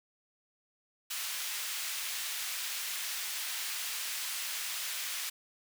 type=high-pass noise; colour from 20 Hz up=pink; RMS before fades=-37 dBFS; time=1.1-5.3 s; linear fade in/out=10 ms; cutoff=2100 Hz; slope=12 dB/octave; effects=none